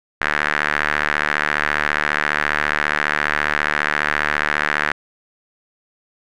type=tone with band-pass filter; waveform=sawtooth; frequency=74.7 Hz; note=D2; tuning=30 cents sharp; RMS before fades=-20 dBFS; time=0.21-4.92 s; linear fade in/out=5 ms; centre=1700 Hz; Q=3.3; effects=none